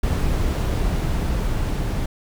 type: noise with level ramp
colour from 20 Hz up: brown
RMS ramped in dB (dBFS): -20 to -23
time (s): 0.03-2.06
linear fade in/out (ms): 5
effects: none